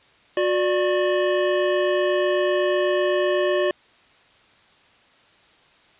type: tone pair together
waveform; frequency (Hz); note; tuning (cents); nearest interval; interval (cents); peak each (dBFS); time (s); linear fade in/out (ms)
square; 363.6 / 590; F#4 / D5; -30 / +8; minor sixth; 838; -22; 0.37-3.71; 2
effects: white hiss -55 dBFS RMS until 5.99 s + resampled to 8000 Hz